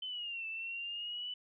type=linear two-way sweep; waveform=sine; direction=down then up; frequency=3074 to 2637 to 2987 Hz; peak=-38 dBFS; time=0.02-1.34 s; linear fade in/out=5 ms; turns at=0.47 s; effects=none